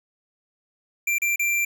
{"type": "tone with dropouts", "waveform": "square", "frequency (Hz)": 2360, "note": "D7", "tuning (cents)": 8, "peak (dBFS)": -21, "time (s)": [1.07, 1.65], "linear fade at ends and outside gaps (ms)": 5, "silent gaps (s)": [[1.184, 1.218], [1.36, 1.394]], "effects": []}